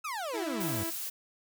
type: exponential sweep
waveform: 30% pulse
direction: down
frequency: 1335 to 88.9 Hz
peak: -31 dBFS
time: 0.04-0.84 s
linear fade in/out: 10 ms
type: tone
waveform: sawtooth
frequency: 329.6 Hz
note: E4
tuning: in tune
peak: -31 dBFS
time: 0.33-0.91 s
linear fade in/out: 20 ms
type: noise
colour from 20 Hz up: blue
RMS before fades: -37 dBFS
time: 0.6-1.1 s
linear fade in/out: 10 ms
effects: none